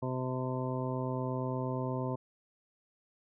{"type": "harmonic tone", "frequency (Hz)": 128.5, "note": "C3", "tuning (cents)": -31, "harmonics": [1, 2, 3, 4, 5, 7, 8], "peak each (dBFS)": [-35, -38, -40, -41, -42, -43, -44], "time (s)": [0.02, 2.16], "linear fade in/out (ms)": 10, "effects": []}